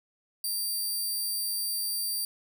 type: tone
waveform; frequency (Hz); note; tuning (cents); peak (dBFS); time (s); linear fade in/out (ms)
10% pulse; 4699; D8; 0; -22; 0.44-2.25; 2
effects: none